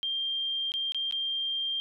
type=tone with dropouts; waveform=sine; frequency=3185 Hz; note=G7; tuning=27 cents sharp; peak=-28 dBFS; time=0.03-1.8 s; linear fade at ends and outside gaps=0 ms; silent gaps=0.719-0.739 / 0.921-0.946 / 1.111-1.124 s; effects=none